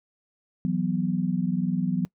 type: chord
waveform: sine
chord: E suspended second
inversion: none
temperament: equal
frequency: 164.81 / 185 / 246.9 Hz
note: E3 / F#3 / B3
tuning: 0 / 0 / 0 cents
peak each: -28 / -25 / -29 dBFS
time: 0.65-2.05 s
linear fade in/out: 0 ms
effects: noise-tail reverb RT60 0.1 s tail -23 dB re dry